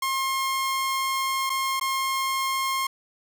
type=tone with dropouts; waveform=sawtooth; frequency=1069 Hz; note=C6; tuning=37 cents sharp; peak=-20 dBFS; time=0.02-2.87 s; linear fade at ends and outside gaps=5 ms; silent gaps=1.496-1.5 / 1.798-1.811 s; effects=none